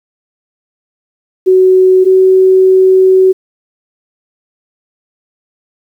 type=tone pair in turn; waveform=sine; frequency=373.2 / 376.4 Hz; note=F#4 / F#4; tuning=+15 / +30 cents; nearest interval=unison; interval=15 cents; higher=second; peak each=-3 dBFS; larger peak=neither; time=1.46-2.05 / 2.05-3.33 s; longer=second; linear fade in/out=20 ms; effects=7-bit